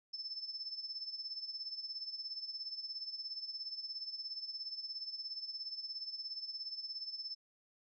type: tone with tremolo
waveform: sine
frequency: 5270 Hz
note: E8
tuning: 1 cent flat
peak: -38 dBFS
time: 0.13-7.35 s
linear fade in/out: 10 ms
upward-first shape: sine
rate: 17 Hz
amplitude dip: 70%
effects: none